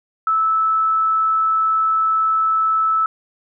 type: tone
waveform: sine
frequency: 1309 Hz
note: E6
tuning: 13 cents flat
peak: -14 dBFS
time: 0.27-3.06 s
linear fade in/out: 2 ms
effects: none